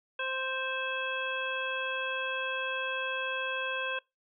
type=harmonic tone with a mistuned harmonic; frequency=523.3 Hz; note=C5; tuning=in tune; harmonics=1 / 2 / 3 / 5 / 6; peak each=-38 / -39 / -35 / -36 / -41 dBFS; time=0.19-3.99 s; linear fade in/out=5 ms; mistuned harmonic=6; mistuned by=+84 cents; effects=noise-tail reverb RT60 0.2 s tail -22 dB re dry